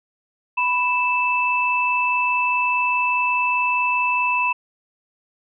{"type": "tone pair together", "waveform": "sine", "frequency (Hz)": [987.8, 2637], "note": ["B5", "E7"], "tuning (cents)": [0, 0], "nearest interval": "octave + perfect fourth", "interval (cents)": 1700, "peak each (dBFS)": -20, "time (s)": [0.57, 4.53], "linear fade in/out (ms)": 10, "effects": []}